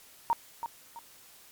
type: tone with echo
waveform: sine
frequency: 930 Hz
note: A#5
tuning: 4 cents flat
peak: -22 dBFS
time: 0.3-0.33 s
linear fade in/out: 0 ms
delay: 330 ms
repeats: 2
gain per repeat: -9 dB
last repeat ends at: 0.99 s
effects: white hiss -55 dBFS RMS until 1.51 s + MP3 96 kbps